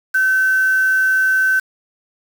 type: tone with quantisation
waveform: sine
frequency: 1532 Hz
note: G6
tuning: 40 cents flat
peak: -12 dBFS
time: 0.14-1.6 s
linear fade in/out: 10 ms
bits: 5
effects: none